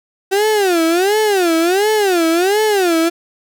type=tone with vibrato; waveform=35% pulse; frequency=375.6 Hz; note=F#4; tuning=26 cents sharp; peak=-10 dBFS; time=0.31-3.1 s; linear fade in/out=20 ms; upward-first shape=sine; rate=1.4 Hz; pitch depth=250 cents each way; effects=none